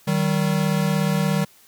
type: tone pair together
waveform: square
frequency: 155.17 / 192.1 Hz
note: D#3 / G3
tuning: -4 / -35 cents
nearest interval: major third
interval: 369 cents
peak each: -22 dBFS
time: 0.07-1.45 s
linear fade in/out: 10 ms
effects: white hiss -53 dBFS RMS until 1.67 s